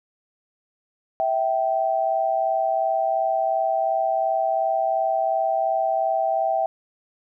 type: tone pair together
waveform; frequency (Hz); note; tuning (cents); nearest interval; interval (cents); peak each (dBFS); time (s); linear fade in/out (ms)
sine; 653.2 / 776; E5 / G5; -16 / -18; minor third; 298; -22; 1.2-6.66; 0
effects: none